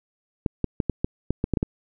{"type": "clicks", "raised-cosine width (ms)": 3, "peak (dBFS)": -9, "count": 10, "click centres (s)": [0.462, 0.643, 0.802, 0.897, 1.045, 1.306, 1.441, 1.537, 1.572, 1.629], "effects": []}